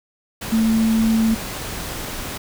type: tone in noise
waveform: sine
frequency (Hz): 223.3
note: A3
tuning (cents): +26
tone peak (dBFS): -14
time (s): 0.52-1.35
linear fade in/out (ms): 10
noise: pink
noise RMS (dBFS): -29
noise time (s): 0.41-2.38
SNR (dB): +12
effects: none